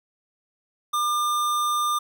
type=tone; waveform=square; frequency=1200 Hz; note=D6; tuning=37 cents sharp; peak=-22 dBFS; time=0.93-1.99 s; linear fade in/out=10 ms; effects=none